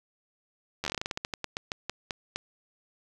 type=slowing click train; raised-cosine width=0.2 ms; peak=-14 dBFS; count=20; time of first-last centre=0.84-2.36 s; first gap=11 ms; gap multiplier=1.19; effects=none